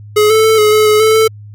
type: tone with pitch steps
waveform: square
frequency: 422.2 / 438.6 / 441.2 / 424.4 / 429.6 / 425.4 / 437.7 / 441.1 Hz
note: G#4 / A4 / A4 / G#4 / A4 / G#4 / A4 / A4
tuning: +29 / -6 / +5 / +38 / -41 / +42 / -9 / +4 cents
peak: -7 dBFS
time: 0.16-1.28 s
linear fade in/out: 10 ms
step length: 140 ms
effects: added 104 Hz sine -30 dBFS peak until 1.54 s